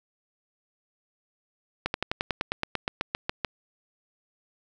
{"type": "slowing click train", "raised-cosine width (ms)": 0.3, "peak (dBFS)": -10, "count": 15, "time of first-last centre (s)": [1.86, 3.447], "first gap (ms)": 81, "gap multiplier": 1.05, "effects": []}